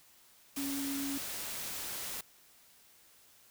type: tone in noise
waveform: sine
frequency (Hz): 277.2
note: C#4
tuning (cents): 0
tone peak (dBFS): -35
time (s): 0.57-1.18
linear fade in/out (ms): 5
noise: white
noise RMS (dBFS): -40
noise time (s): 0.56-2.21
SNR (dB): +2
effects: white hiss -62 dBFS RMS until 3.5 s